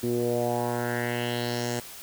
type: tone with low-pass filter sweep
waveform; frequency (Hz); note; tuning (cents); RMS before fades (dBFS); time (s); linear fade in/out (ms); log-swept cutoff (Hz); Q
10% pulse; 120; B2; -49; -28; 0.03-1.8; 5; 310 to 8200; 2.9
effects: white hiss -43 dBFS RMS until 2.02 s